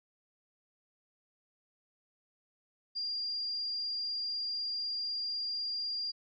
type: tone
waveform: sine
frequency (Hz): 4792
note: D8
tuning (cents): +34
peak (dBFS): -33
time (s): 2.95-6.12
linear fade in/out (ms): 20
effects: none